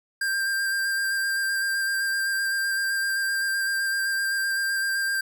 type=tone with vibrato; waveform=square; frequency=1588 Hz; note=G6; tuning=22 cents sharp; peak=-24 dBFS; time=0.21-5.21 s; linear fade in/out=5 ms; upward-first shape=square; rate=7.8 Hz; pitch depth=13 cents each way; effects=none